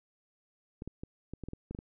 clicks, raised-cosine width 3 ms, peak -27 dBFS, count 10, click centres 0.821 / 0.876 / 1.035 / 1.336 / 1.437 / 1.486 / 1.534 / 1.71 / 1.749 / 1.789 s, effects none

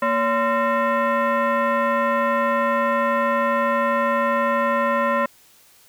sine tone with frequency modulation, 233.1 Hz, A#3, in tune, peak -17 dBFS, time 0.02-5.26 s, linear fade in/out 5 ms, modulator 799 Hz, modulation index 1.8, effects white hiss -53 dBFS RMS until 5.88 s

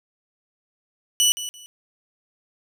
20% pulse tone with echo, 2960 Hz, F#7, in tune, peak -10 dBFS, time 1.2-1.32 s, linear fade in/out 0 ms, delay 170 ms, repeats 2, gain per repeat -13 dB, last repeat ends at 1.66 s, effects none

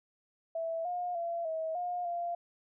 sine tone with pitch steps, 658 / 713 / 680 / 642 / 712 / 692 Hz, E5 / F5 / F5 / E5 / F5 / F5, -3 / +36 / -46 / -46 / +33 / -16 cents, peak -32 dBFS, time 0.55-2.35 s, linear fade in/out 5 ms, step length 300 ms, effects none

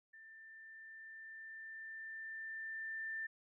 sine tone with level ramp, 1784 Hz, A6, 23 cents sharp, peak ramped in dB -55 to -39 dBFS, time 0.13-3.27 s, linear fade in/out 10 ms, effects none

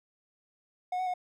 triangle tone with pitch steps, 728 / 743 / 726 Hz, F#5 / F#5 / F#5, -28 / +7 / -33 cents, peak -27 dBFS, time 0.92-1.139 s, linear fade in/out 5 ms, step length 73 ms, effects none

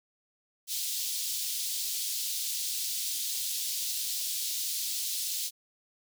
pink high-pass noise, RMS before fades -33 dBFS, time 0.67-5.51 s, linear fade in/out 50 ms, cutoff 3700 Hz, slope 24 dB/octave, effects none

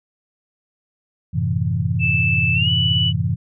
sine chord, F# half-diminished seventh, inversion none, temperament equal with one note detuned, 92.93 / 110 / 130.81 / 164.81 Hz, F#2 / A2 / C3 / E3, +8 / 0 / 0 / 0 cents, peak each -23 dBFS, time 1.33-3.36 s, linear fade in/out 20 ms
sine tone with pitch glide, 2637 to 2960 Hz, E7 to F#7, 0 to 0 cents, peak -17 dBFS, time 1.99-3.13 s, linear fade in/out 50 ms, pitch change +200 cents, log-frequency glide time 2.54-2.7 s
effects none

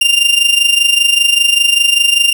40% pulse tone with amplitude modulation, 2794 Hz, F7, in tune, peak -4 dBFS, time 0.01-2.33 s, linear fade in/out 5 ms, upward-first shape sine, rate 25.1 Hz, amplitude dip 70%, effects none

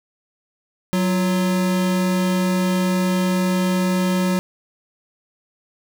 square tone pair together, 185 / 349.2 Hz, F#3 / F4, 0 / 0 cents, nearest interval major seventh, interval 1100 cents, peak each -18 / -28 dBFS, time 0.93-4.39 s, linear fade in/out 0 ms, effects none

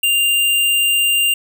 sine tone with sample-and-hold, 2794 Hz, F7, in tune, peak -12 dBFS, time 0.03-1.34 s, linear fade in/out 5 ms, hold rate 11025 Hz, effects none

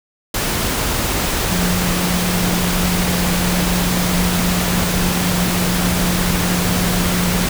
sine tone in noise, 178.6 Hz, F3, 39 cents sharp, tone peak -18 dBFS, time 1.51-7.46 s, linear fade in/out 5 ms, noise pink, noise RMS -19 dBFS, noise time 0.34-7.49 s, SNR -2 dB, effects none

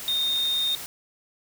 sine tone in noise, 3673 Hz, A#7, 26 cents flat, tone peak -22 dBFS, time 0.08-0.75 s, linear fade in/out 0 ms, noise white, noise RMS -37 dBFS, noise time 0-0.86 s, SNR +12 dB, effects none

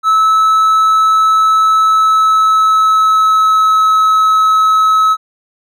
triangle tone with pitch glide, 1302 to 1289.3 Hz, E6 to E6, -22 to -39 cents, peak -5 dBFS, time 0.03-5.17 s, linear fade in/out 50 ms, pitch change -17 cents, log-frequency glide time 1.84-3.95 s, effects none

